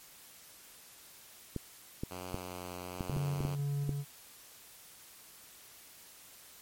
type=clicks; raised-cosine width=3 ms; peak=-22 dBFS; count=9; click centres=1.563 / 2.035 / 2.344 / 3.008 / 3.097 / 3.166 / 3.406 / 3.451 / 3.893 s
type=tone with vibrato; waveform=5% pulse; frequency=90.4 Hz; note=F#2; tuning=40 cents flat; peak=-30 dBFS; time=2.1-3.56 s; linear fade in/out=20 ms; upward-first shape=triangle; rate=1.2 Hz; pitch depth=19 cents each way
type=tone with tremolo; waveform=triangle; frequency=142.2 Hz; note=C#3; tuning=45 cents sharp; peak=-29 dBFS; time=3.09-4.05 s; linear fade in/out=50 ms; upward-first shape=square; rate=2 Hz; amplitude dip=25%
effects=white hiss -55 dBFS RMS until 6.61 s + MP3 64 kbps